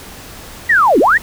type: linear two-way sweep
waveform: sine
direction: down then up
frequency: 1975.5 to 233.1 to 1975.5 Hz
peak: -7 dBFS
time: 0.69-1.18 s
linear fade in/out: 10 ms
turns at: 0.99 s
effects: pink hiss -34 dBFS RMS until 1.22 s